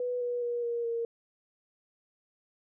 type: tone with pitch steps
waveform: sine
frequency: 493.2 / 485.8 / 478.6 / 471.5 / 464.4 Hz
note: B4 / B4 / A#4 / A#4 / A#4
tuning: -2 / -29 / +46 / +20 / -7 cents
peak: -29 dBFS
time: 0-1.05 s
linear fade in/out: 2 ms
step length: 210 ms
effects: none